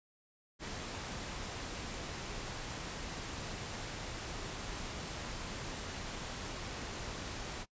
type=noise; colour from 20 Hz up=pink; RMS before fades=-42 dBFS; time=0.59-7.66 s; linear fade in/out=50 ms; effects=noise-tail reverb RT60 0.1 s tail -22 dB re dry + resampled to 16000 Hz